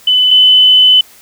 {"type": "tone pair in turn", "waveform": "sine", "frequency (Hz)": [3007, 3018], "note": ["F#7", "F#7"], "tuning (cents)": [27, 34], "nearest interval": "unison", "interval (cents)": 7, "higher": "second", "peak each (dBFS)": [-6, -3], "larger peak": "second", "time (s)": [[0.07, 0.31], [0.31, 1.01]], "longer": "second", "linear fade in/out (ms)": 5, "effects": ["white hiss -41 dBFS RMS until 1.21 s"]}